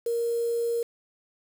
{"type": "tone with quantisation", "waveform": "sine", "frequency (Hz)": 468.2, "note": "A#4", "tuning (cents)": 8, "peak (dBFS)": -24, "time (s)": [0.06, 0.83], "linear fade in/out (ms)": 5, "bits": 7, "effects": []}